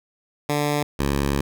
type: tone pair in turn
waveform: 10% pulse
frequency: 146.83 / 70.04 Hz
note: D3 / C#2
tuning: 0 / +18 cents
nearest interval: octave + minor second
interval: 1282 cents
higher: first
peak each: -12 dBFS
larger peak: neither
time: 0.49-0.83 / 0.99-1.41 s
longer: second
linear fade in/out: 5 ms
effects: none

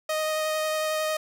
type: tone with vibrato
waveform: sawtooth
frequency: 622.3 Hz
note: D#5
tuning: in tune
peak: -21 dBFS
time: 0.09-1.17 s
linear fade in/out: 5 ms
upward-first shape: sine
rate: 11 Hz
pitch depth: 9 cents each way
effects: none

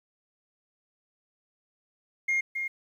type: tone with echo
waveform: sine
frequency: 2131 Hz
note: C7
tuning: 31 cents sharp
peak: -21 dBFS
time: 2.28-2.41 s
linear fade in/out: 10 ms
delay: 270 ms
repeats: 1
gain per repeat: -7 dB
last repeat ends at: 2.68 s
effects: tanh soft clip ceiling -22 dBFS + 10-bit

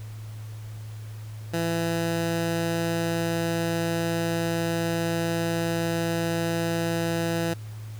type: tone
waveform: 15% pulse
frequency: 167.2 Hz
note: E3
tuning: 25 cents sharp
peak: -18 dBFS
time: 1.53-7.54 s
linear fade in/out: 10 ms
effects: added 108 Hz sine -35 dBFS peak until 7.99 s + pink hiss -51 dBFS RMS until 7.99 s

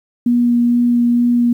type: tone with vibrato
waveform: sine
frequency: 240 Hz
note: B3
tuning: 49 cents flat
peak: -10 dBFS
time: 0.26-1.53 s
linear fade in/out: 5 ms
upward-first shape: sine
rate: 2.2 Hz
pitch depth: 9 cents each way
effects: 8-bit

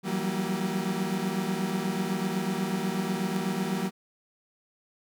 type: tone cluster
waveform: 35% pulse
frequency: 166.2 / 185.4 / 193.5 / 234.6 Hz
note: E3 / F#3 / G3 / A#3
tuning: +15 / +4 / -22 / +11 cents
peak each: -34 / -31 / -29 / -33 dBFS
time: 0.03-3.91 s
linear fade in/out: 50 ms
effects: none

